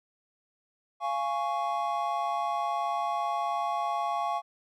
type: chord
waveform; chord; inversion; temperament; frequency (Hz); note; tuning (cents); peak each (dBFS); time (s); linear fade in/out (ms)
triangle; Db major; first; just; 693 / 831.5 / 1108.7; F5 / Ab5 / Db6; -14 / +2 / 0; -30; 1-4.42; 50
effects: none